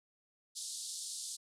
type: band-pass noise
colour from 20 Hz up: white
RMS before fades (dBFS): -43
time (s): 0.55-1.37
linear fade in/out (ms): 20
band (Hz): 3700 to 9800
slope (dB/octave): 48
effects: none